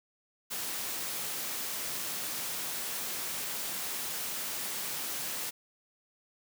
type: high-pass noise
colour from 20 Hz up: white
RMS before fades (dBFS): -36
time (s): 0.5-5.51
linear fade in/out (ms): 20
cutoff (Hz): 120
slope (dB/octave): 12
effects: none